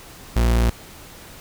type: tone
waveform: 40% pulse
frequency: 58.27 Hz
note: A#1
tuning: in tune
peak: -14 dBFS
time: 0.36-0.7 s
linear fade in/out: 5 ms
effects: pink hiss -42 dBFS RMS until 1.4 s